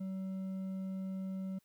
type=tone with hard clipping; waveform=triangle; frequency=190 Hz; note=F#3; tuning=46 cents sharp; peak=-38 dBFS; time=0-1.59 s; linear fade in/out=10 ms; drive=7 dB; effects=white hiss -75 dBFS RMS until 1.64 s